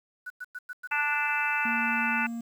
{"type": "tone bursts", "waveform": "sine", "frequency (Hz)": 1480, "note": "F#6", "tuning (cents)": 0, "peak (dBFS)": -34, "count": 8, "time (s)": [0.26, 1.304], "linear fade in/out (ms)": 10, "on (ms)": 43, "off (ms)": 100}
{"type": "harmonic tone", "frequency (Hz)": 293.3, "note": "D4", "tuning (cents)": -2, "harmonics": [3, 4, 5, 6, 7, 8, 9], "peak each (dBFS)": [-32, -38, -29, -38, -35, -38, -30], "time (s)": [0.91, 2.27], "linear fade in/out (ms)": 10}
{"type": "tone", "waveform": "triangle", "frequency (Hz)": 232.5, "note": "A#3", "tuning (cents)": -4, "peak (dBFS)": -30, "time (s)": [1.65, 2.41], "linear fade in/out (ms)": 5}
{"effects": ["9-bit"]}